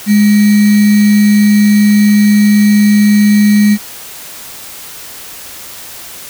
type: tone with sample-and-hold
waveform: sine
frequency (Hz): 207.7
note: G#3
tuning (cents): 0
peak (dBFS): -4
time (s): 0.06-3.78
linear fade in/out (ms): 50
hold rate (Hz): 2100
effects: white hiss -29 dBFS RMS until 6.29 s